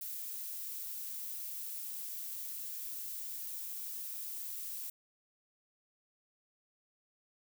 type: noise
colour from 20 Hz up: violet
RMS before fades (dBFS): -42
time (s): 0.01-4.9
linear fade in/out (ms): 5
effects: none